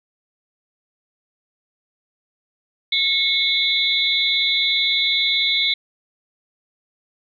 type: tone cluster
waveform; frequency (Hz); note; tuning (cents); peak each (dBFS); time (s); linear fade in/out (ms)
sine; 2184 / 3423 / 3661 / 3970; C#7 / A7 / A#7 / B7; -26 / -48 / -32 / +8; -22; 2.92-5.74; 5
effects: none